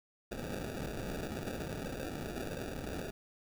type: noise with sample-and-hold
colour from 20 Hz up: violet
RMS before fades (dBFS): -40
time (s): 0.31-3.11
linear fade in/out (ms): 10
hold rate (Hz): 1050
effects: none